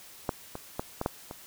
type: clicks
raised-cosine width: 1 ms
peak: -13 / -22 / -16 / -16 / -12 / -24 dBFS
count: 6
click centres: 0.292 / 0.554 / 0.795 / 1.014 / 1.061 / 1.311 s
effects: white hiss -50 dBFS RMS until 1.46 s